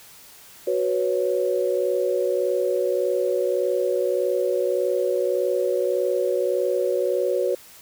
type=chord; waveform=sine; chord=F# suspended fourth; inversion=none; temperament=just; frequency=370 / 493.3 / 555 Hz; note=F#4 / B4 / C#5; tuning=0 / -2 / +2 cents; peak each=-24 dBFS; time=0.67-7.55 s; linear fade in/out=5 ms; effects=white hiss -47 dBFS RMS until 7.81 s